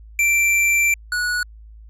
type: tone pair in turn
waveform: square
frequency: 2349 / 1464.6 Hz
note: D7 / F#6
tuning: 0 / -18 cents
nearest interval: minor sixth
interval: 818 cents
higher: first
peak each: -15 / -20 dBFS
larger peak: first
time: 0.19-0.94 / 1.12-1.43 s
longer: first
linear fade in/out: 2 ms
effects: added 54 Hz sine -39 dBFS peak until 1.89 s + low-pass 12000 Hz 12 dB/octave